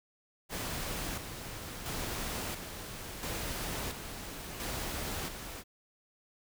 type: noise with tremolo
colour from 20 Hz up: pink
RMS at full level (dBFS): -37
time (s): 0.49-5.64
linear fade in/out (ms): 50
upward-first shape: square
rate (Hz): 0.73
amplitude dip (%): 50
effects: none